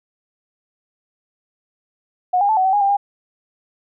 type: tone with pitch steps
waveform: sine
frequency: 728 / 809 / 873 / 750 / 763 / 823 / 793 / 807 Hz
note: F#5 / G#5 / A5 / F#5 / G5 / G#5 / G5 / G#5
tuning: -28 / -46 / -14 / +23 / -47 / -16 / +20 / -50 cents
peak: -13 dBFS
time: 2.33-2.97 s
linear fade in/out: 10 ms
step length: 80 ms
effects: none